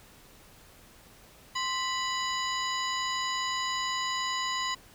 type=harmonic tone with a mistuned harmonic; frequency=987.8 Hz; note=B5; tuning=in tune; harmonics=1 / 2 / 3 / 4 / 5 / 7; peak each=-32 / -35 / -37 / -38 / -39 / -40 dBFS; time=1.55-4.75 s; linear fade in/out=10 ms; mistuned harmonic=1; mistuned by=+96 cents; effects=pink hiss -55 dBFS RMS until 4.94 s